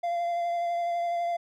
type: tone with vibrato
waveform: triangle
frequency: 690 Hz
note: F5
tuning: 21 cents flat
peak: -24 dBFS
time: 0.03-1.37 s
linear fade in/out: 10 ms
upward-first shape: sine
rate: 12 Hz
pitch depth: 15 cents each way
effects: none